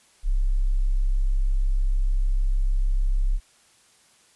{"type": "tone", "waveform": "sine", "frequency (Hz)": 33.24, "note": "C1", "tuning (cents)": 28, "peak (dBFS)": -18, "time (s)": [0.23, 3.4], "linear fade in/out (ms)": 50, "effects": ["white hiss -58 dBFS RMS until 4.35 s", "resampled to 24000 Hz"]}